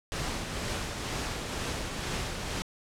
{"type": "noise with tremolo", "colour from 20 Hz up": "pink", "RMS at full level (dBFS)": -32, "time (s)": [0.12, 2.62], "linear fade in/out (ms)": 0, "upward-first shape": "triangle", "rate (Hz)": 2.1, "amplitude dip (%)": 40, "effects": ["low-pass 8000 Hz 12 dB/octave"]}